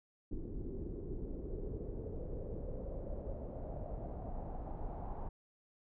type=noise with low-pass filter sweep; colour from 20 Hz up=brown; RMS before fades=-42 dBFS; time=0.31-5.29 s; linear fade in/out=5 ms; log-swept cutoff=330 to 850 Hz; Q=3.9; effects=none